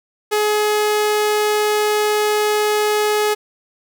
sawtooth tone, 422 Hz, G#4, 28 cents sharp, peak -11 dBFS, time 0.31-3.35 s, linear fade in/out 20 ms, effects none

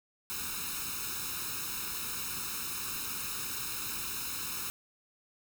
white noise with comb filter, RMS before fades -37 dBFS, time 0.3-4.7 s, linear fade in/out 0 ms, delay 0.76 ms, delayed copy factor +0.9, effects none

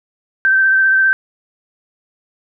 sine tone with vibrato, 1555 Hz, G6, 14 cents flat, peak -9 dBFS, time 0.45-1.13 s, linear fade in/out 0 ms, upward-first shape triangle, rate 15 Hz, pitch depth 23 cents each way, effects none

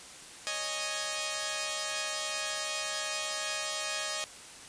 5% pulse chord, C# suspended second, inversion none, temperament equal, 554.4 / 622.3 / 830.6 Hz, C#5 / D#5 / G#5, 0 / 0 / 0 cents, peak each -28 / -23 / -28 dBFS, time 0.47-4.24 s, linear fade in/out 0 ms, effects white hiss -48 dBFS RMS until 4.68 s + resampled to 22050 Hz

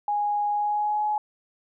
sine tone with pitch glide, 827 to 843.9 Hz, G#5 to G#5, -8 to +27 cents, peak -22 dBFS, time 0.08-1.18 s, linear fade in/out 2 ms, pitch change +35 cents, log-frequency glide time 0.51-1.04 s, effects none

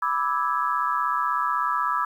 sine chord, E dominant seventh, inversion second, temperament equal with one note detuned, 987.8 / 1174.7 / 1310.9 / 1661.2 Hz, B5 / D6 / E6 / G#6, 0 / 0 / -10 / 0 cents, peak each -27 / -26 / -26 / -32 dBFS, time 0.02-2.05 s, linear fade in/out 5 ms, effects 9-bit

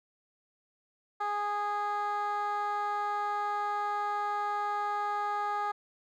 15% pulse tone with band-pass filter, 412.9 Hz, G#4, 10 cents flat, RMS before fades -32 dBFS, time 1.2-5.72 s, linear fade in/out 10 ms, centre 1000 Hz, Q 3, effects none

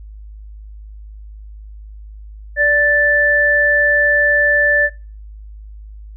sine tone pair together, 584.3 / 1760 Hz, D5 / A6, -9 / 0 cents, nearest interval octave + perfect fifth, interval 1909 cents, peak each -17 / -11 dBFS, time 2.56-4.9 s, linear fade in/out 50 ms, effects noise-tail reverb RT60 0.4 s tail -26 dB re dry + added 52 Hz sine -32 dBFS peak until 6.16 s

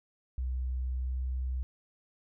sine tone with pitch glide, 63.4 to 63.91 Hz, B1 to C2, +46 to -40 cents, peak -30 dBFS, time 0.38-1.63 s, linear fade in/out 0 ms, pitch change +14 cents, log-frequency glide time 0.99-1.14 s, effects none

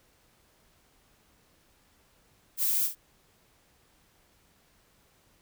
violet noise with echo, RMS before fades -27 dBFS, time 2.57-2.9 s, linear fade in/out 50 ms, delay 53 ms, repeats 1, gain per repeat -10 dB, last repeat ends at 2.953 s, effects pink hiss -65 dBFS RMS until 5.41 s

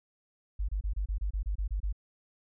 sine tone bursts, 49.61 Hz, G1, 21 cents sharp, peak -28 dBFS, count 11, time 0.59-1.927 s, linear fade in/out 10 ms, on 97 ms, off 27 ms, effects none

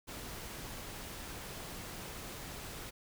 pink noise, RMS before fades -45 dBFS, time 0.07-2.91 s, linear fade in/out 20 ms, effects none

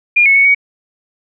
sine tone with pitch steps, 2417 / 2199 / 2219 / 2249 Hz, D7 / C#7 / C#7 / C#7, +49 / -14 / +1 / +24 cents, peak -6 dBFS, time 0.16-0.548 s, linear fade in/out 10 ms, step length 97 ms, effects none

